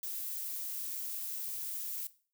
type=noise; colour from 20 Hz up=violet; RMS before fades=-39 dBFS; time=0.03-2.07 s; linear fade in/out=2 ms; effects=noise-tail reverb RT60 0.4 s tail -17 dB re dry